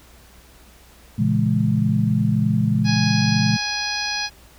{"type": "chord", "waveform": "sine", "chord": "A# half-diminished seventh", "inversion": "none", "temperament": "just", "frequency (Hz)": [116.54, 139.85, 167.82, 209.8], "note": ["A#2", "C#3", "E3", "G#3"], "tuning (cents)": [0, 16, 31, 18], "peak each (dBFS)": [-21, -23, -23, -20], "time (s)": [1.18, 3.57], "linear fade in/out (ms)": 10}
{"type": "harmonic tone", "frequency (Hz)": 830.6, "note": "G#5", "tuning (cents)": 0, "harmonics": [1, 2, 3, 4, 5, 6, 7], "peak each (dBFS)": [-31, -29, -29, -35, -29, -28, -34], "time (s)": [2.84, 4.3], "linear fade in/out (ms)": 50}
{"effects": ["added 60 Hz sine -50 dBFS peak until 4.58 s", "pink hiss -50 dBFS RMS until 4.58 s"]}